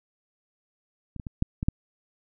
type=clicks; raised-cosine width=5 ms; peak=-25 / -23 / -22 / -10 / -16 / -9 dBFS; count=6; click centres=1.163 / 1.198 / 1.268 / 1.424 / 1.629 / 1.685 s; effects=none